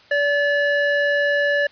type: tone with band-pass filter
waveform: square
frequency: 576 Hz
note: D5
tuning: 34 cents flat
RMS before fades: -19 dBFS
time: 0.11-1.67 s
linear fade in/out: 5 ms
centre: 1300 Hz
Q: 9.9
effects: white hiss -50 dBFS RMS until 1.71 s + resampled to 11025 Hz